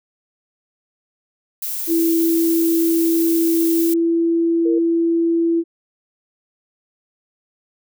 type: noise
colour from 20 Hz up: violet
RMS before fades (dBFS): -25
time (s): 1.62-3.94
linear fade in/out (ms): 5
type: tone with pitch glide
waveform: sine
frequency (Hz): 331.3 to 334.2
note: E4 to E4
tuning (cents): +9 to +24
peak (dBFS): -14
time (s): 1.87-5.64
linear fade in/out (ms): 50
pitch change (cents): +15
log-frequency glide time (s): 3.74-3.92
type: tone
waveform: sine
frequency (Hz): 462.5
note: A#4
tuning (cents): -14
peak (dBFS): -20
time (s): 4.65-4.79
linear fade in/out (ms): 10
effects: none